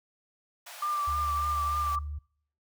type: high-pass noise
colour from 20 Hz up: pink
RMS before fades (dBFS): -45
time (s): 0.66-1.96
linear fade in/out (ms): 10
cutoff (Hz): 600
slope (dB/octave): 48
type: tone with vibrato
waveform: sine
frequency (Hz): 1182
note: D6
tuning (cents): +11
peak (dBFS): -27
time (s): 0.82-1.99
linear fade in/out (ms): 5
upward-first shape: triangle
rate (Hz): 3.4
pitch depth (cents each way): 34
type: tone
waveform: sine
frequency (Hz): 73.7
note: D2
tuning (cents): +7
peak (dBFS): -33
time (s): 1.07-2.19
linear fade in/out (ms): 10
effects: noise-tail reverb RT60 0.6 s tail -25 dB re dry